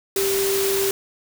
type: tone in noise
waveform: sine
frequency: 392 Hz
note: G4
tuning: in tune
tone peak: -20 dBFS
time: 0.16-0.91 s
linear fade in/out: 2 ms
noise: white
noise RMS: -25 dBFS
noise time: 0.16-0.91 s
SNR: +2 dB
effects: none